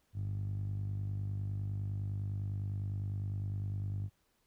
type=tone with band-pass filter; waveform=10% pulse; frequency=49.88 Hz; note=G1; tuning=31 cents sharp; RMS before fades=-37 dBFS; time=0.13-4.1 s; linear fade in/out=50 ms; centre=100 Hz; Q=4.4; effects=pink hiss -75 dBFS RMS until 4.46 s